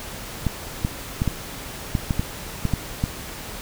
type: clicks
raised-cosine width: 5 ms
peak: -8 dBFS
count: 10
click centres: 0.467 / 0.849 / 1.219 / 1.277 / 1.952 / 2.108 / 2.195 / 2.653 / 2.737 / 3.039 s
effects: pink hiss -35 dBFS RMS until 3.61 s